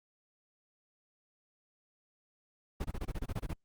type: noise bursts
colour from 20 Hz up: brown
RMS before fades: -35 dBFS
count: 11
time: 2.8-3.536 s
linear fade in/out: 10 ms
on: 46 ms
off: 23 ms
effects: Opus 48 kbps